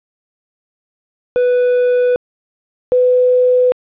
triangle / sine tone pair in turn, 494.4 / 500.4 Hz, B4 / B4, +2 / +23 cents, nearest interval unison, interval 21 cents, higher second, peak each -8 dBFS, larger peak neither, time 1.36-2.16 / 2.92-3.72 s, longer neither, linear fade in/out 0 ms, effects resampled to 8000 Hz + 8-bit

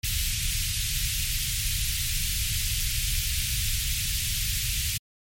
pink band-stop noise, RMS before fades -27 dBFS, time 0.03-4.98 s, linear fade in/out 10 ms, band 120 to 2400 Hz, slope 24 dB/octave, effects MP3 64 kbps

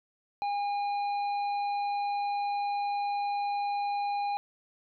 harmonic tone, 813 Hz, G#5, 37 cents flat, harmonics 1 / 3 / 5, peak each -28 / -44 / -47 dBFS, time 0.42-4.37 s, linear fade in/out 0 ms, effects none

